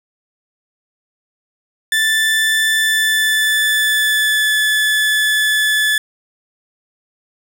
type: tone with pitch glide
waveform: 30% pulse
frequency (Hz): 1762 to 1727.7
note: A6 to A6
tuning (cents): +2 to -32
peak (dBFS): -10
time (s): 1.92-5.98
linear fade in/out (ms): 2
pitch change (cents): -34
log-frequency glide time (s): 2.75-4.56
effects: none